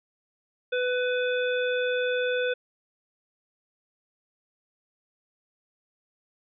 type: harmonic tone with a mistuned harmonic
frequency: 498 Hz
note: B4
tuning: 14 cents sharp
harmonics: 1 / 3 / 5 / 7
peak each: -25 / -30 / -36 / -37 dBFS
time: 0.72-2.54 s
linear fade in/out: 10 ms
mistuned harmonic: 5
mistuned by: +22 cents
effects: none